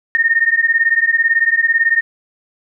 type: beating tone pair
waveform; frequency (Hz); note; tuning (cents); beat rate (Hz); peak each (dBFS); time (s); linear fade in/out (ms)
sine; 1826 / 1844; A#6 / A#6; -36 / -19; 18; -14; 0.15-2.01; 0
effects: none